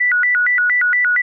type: tone with vibrato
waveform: sine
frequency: 1698 Hz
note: G#6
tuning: 38 cents sharp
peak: -12 dBFS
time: 0-1.22 s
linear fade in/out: 10 ms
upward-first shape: square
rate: 4.3 Hz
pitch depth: 260 cents each way
effects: none